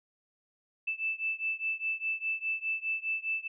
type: beating tone pair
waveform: sine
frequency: 2637 / 2641.9 Hz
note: E7 / E7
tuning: 0 / +3 cents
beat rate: 4.9 Hz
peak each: -33 / -34 dBFS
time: 0.87-3.48 s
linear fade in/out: 10 ms
effects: none